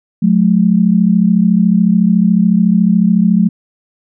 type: tone pair together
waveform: sine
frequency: 181.1 / 215 Hz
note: F#3 / A3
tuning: -37 / -40 cents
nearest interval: minor third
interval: 297 cents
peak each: -10 dBFS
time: 0.22-3.49 s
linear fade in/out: 10 ms
effects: none